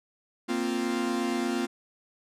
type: chord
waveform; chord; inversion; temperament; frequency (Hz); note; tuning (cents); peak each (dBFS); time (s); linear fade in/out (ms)
45% pulse; Bb suspended second; none; equal; 233.1 / 261.6 / 349.2; Bb3 / C4 / F4; 0 / 0 / 0; -31; 0.48-1.67; 20
effects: low-pass 10000 Hz 12 dB/octave